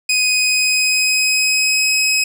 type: tone with pitch glide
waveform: 20% pulse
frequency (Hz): 2503 to 2545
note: D#7 to D#7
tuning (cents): +10 to +39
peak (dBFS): -8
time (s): 0.09-2.24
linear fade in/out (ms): 5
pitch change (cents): +29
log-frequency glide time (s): 0.33-1.92
effects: none